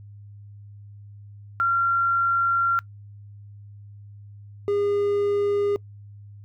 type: tone pair in turn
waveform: sine / triangle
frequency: 1375 / 407 Hz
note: F6 / G#4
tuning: -27 / -35 cents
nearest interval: octave + major sixth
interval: 2108 cents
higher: first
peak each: -18 dBFS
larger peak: neither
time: 1.6-2.79 / 4.68-5.76 s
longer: first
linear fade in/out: 0 ms
effects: noise-tail reverb RT60 0.1 s tail -23 dB re dry + added 102 Hz sine -41 dBFS peak until 6.44 s